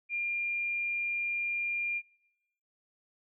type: tone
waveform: sine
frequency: 2400 Hz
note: D7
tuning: 37 cents sharp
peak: -30 dBFS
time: 0.09-2.02 s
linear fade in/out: 50 ms
effects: noise-tail reverb RT60 0.8 s tail -20 dB re dry